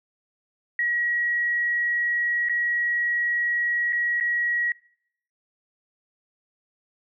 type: tone with dropouts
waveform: sine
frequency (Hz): 1910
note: A#6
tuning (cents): +42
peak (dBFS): -21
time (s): 0.79-4.72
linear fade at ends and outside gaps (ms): 2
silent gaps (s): 2.487-2.495 / 3.925-3.929 / 4.201-4.208
effects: noise-tail reverb RT60 0.7 s tail -24 dB re dry